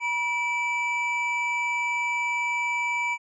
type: tone pair together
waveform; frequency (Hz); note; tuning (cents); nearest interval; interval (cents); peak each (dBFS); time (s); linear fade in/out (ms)
triangle; 962 / 2319; B5 / D7; -46 / -22; octave + minor third; 1524; -27 / -24; 0-3.18; 50
effects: resampled to 22050 Hz